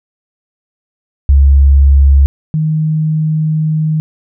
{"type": "tone pair in turn", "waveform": "sine", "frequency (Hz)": [69.3, 155.96], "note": ["C#2", "D#3"], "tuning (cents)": [0, 4], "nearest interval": "octave + major second", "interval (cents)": 1404, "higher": "second", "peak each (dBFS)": [-3, -10], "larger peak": "first", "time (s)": [[1.29, 2.26], [2.54, 4]], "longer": "second", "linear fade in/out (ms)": 0, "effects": []}